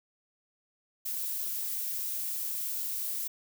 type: noise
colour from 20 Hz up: violet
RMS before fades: -34 dBFS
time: 1.05-3.28 s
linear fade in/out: 10 ms
effects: none

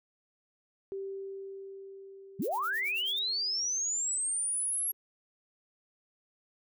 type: tone with exponential decay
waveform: sine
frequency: 390 Hz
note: G4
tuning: 9 cents flat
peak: -34 dBFS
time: 0.92-4.93 s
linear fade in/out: 0 ms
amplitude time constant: 870 ms
type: linear sweep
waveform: sine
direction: up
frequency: 133 to 11420 Hz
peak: -29 dBFS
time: 2.39-4.92 s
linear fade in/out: 10 ms
type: noise with tremolo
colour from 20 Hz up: violet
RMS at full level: -44 dBFS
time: 2.42-3.19 s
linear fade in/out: 2 ms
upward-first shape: sine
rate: 9.3 Hz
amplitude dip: 100%
effects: none

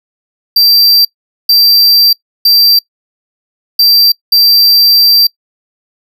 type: tone bursts at uneven times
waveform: square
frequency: 4699 Hz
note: D8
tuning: in tune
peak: -4 dBFS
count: 5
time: 0.56-1.05 / 1.49-2.13 / 2.45-2.79 / 3.79-4.12 / 4.32-5.27 s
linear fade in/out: 5 ms
effects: noise-tail reverb RT60 0.1 s tail -23 dB re dry

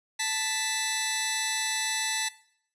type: tone pair together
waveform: 10% pulse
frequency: 878.4 / 1984 Hz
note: A5 / B6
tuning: -3 / +7 cents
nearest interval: octave + major second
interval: 1410 cents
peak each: -23 / -19 dBFS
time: 0.19-2.29 s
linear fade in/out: 10 ms
effects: noise-tail reverb RT60 0.7 s tail -20 dB re dry + resampled to 22050 Hz

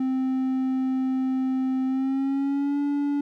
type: tone with pitch glide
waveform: triangle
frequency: 261.1 to 286.4 Hz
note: C4 to D4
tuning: -3 to -43 cents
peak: -20 dBFS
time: 0-3.21 s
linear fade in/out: 5 ms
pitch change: +160 cents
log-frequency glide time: 1.86-2.79 s
effects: none

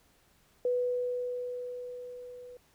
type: tone with level ramp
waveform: sine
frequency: 493.9 Hz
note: B4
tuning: in tune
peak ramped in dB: -25 to -45 dBFS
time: 0.65-2.57 s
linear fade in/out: 2 ms
effects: pink hiss -66 dBFS RMS until 2.74 s

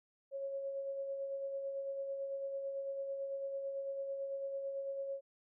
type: tone with tremolo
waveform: sine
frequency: 549 Hz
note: C#5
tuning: 17 cents flat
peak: -36 dBFS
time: 0.31-5.21 s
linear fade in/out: 50 ms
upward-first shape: sine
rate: 9 Hz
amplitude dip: 35%
effects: none

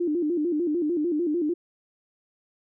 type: tone with vibrato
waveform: sine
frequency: 323.4 Hz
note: E4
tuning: 33 cents flat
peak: -22 dBFS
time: 0-1.54 s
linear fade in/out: 10 ms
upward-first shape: square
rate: 6.7 Hz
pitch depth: 130 cents each way
effects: none

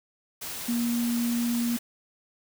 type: tone in noise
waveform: sine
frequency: 236.8 Hz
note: A#3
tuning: 27 cents sharp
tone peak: -24 dBFS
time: 0.68-1.77 s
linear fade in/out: 10 ms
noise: white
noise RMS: -36 dBFS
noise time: 0.41-1.79 s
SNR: +9 dB
effects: none

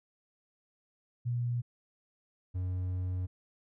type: tone pair in turn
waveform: sine / triangle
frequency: 120.7 / 91.46 Hz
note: B2 / F#2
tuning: -39 / -20 cents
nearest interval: perfect fourth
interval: 481 cents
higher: first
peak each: -29 / -29 dBFS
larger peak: neither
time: 1.25-1.62 / 2.54-3.27 s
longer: second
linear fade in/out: 20 ms
effects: none

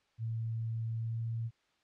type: tone with pitch glide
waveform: sine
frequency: 113.3 to 114.48 Hz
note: A#2 to A#2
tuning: -49 to -31 cents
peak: -33 dBFS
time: 0.18-1.51 s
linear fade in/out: 50 ms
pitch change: +18 cents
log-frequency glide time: 0.93-1.24 s
effects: white hiss -73 dBFS RMS until 1.83 s + low-pass 4000 Hz 12 dB/octave

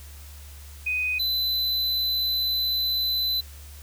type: tone pair in turn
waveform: sine / square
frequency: 2498 / 4018 Hz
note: D#7 / B7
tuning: +6 / +29 cents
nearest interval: minor sixth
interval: 823 cents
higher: second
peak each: -23 dBFS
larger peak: neither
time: 0.86-1.19 / 1.19-3.41 s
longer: second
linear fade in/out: 10 ms
effects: added 72 Hz sine -41 dBFS peak until 3.82 s + white hiss -49 dBFS RMS until 3.82 s

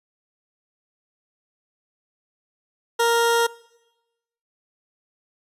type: tone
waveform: 20% pulse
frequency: 466.2 Hz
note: A#4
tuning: in tune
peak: -12 dBFS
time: 2.99-3.47 s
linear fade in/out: 10 ms
effects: noise-tail reverb RT60 1.0 s tail -22 dB re dry + resampled to 32000 Hz

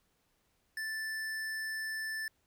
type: tone with tanh clipping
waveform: sine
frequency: 1760 Hz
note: A6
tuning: in tune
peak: -37 dBFS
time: 0.77-2.28 s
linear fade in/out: 2 ms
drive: 18 dB
effects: pink hiss -75 dBFS RMS until 2.46 s

